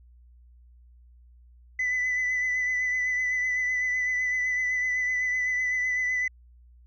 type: tone with vibrato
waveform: sine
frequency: 2001 Hz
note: B6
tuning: 22 cents sharp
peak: -22 dBFS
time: 1.79-6.28 s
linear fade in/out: 5 ms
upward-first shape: triangle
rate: 7.9 Hz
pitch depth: 27 cents each way
effects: tanh soft clip ceiling -22 dBFS + added 60 Hz sine -51 dBFS peak until 6.86 s